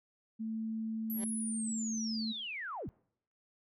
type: tone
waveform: sine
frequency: 221.9 Hz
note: A3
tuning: 15 cents sharp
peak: -35 dBFS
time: 0.39-2.33 s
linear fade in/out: 20 ms
type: tone with exponential growth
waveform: 15% pulse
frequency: 196.5 Hz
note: G3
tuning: 4 cents sharp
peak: -35 dBFS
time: 1.07-1.24 s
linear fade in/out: 2 ms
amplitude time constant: 35 ms
type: linear sweep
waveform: sine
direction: down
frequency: 11860 to 61.74 Hz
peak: -38 dBFS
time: 1.1-2.89 s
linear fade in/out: 0 ms
effects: noise-tail reverb RT60 0.7 s tail -26 dB re dry